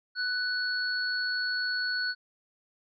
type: tone pair together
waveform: sine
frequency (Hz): 1491 / 4392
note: F#6 / C#8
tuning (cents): +13 / -17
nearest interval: octave + perfect fifth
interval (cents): 1870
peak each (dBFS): -29 / -32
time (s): 0.15-2.15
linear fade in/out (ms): 50
effects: none